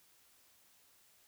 silence, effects white hiss -67 dBFS RMS until 1.27 s

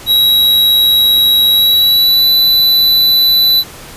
square tone with pitch glide, 3859 to 3981 Hz, B7 to B7, -41 to +13 cents, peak -7 dBFS, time 0.06-3.64 s, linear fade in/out 50 ms, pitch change +54 cents, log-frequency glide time 1.51-2.3 s, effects pink hiss -32 dBFS RMS until 3.96 s + resampled to 32000 Hz

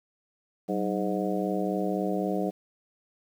harmonic tone with a mistuned harmonic, 103.83 Hz, G#2, in tune, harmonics 2 / 3 / 4 / 5 / 6 / 7, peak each -30 / -32 / -33 / -34 / -35 / -35 dBFS, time 0.68-2.51 s, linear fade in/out 20 ms, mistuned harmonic 2, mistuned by -150 cents, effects 9-bit

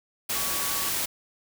sine tone in noise, 1131 Hz, C#6, 34 cents sharp, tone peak -37 dBFS, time 0.35-0.9 s, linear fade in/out 10 ms, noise white, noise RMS -28 dBFS, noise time 0.29-1.06 s, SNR -12 dB, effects none

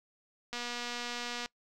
click train, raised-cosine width 0.2 ms, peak -21 dBFS, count 225, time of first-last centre 0.53-1.459 s, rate 241 Hz, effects noise-tail reverb RT60 0.1 s tail -23 dB re dry

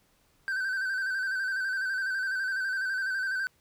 triangle tone with vibrato, 1545 Hz, G6, 26 cents flat, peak -26 dBFS, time 0.48-3.47 s, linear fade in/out 0 ms, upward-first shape square, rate 12 Hz, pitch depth 41 cents each way, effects pink hiss -67 dBFS RMS until 3.6 s

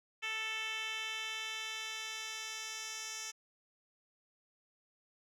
10% pulse tone with band-pass filter sweep, 440.3 Hz, A4, 1 cent sharp, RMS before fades -41 dBFS, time 0.22-3.32 s, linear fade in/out 20 ms, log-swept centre 2800 to 5400 Hz, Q 2.2, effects none

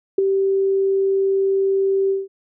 sine tone with ADSR envelope, 388.9 Hz, G4, 14 cents flat, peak -9 dBFS, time 0.18-2.28 s, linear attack 6 ms, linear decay 9 ms, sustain -6 dB, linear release 180 ms, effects none

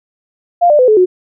sine tone with pitch steps, 698.5 / 594.2 / 505.5 / 430 / 365.8 Hz, F5 / D5 / B4 / A4 / F#4, 0 / +20 / +40 / -40 / -20 cents, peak -5 dBFS, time 0.61-1.06 s, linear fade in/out 20 ms, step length 90 ms, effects none

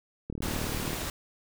click train, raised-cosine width 3 ms, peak -22 dBFS, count 25, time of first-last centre 0.3-0.932 s, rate 38 Hz
pink noise, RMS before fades -34 dBFS, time 0.42-1.1 s, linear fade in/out 2 ms
effects none

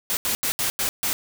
white noise bursts at uneven times, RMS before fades -24 dBFS, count 6, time 0.1-0.17 / 0.25-0.35 / 0.43-0.52 / 0.59-0.7 / 0.79-0.89 / 1.03-1.13 s, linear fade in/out 0 ms, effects none

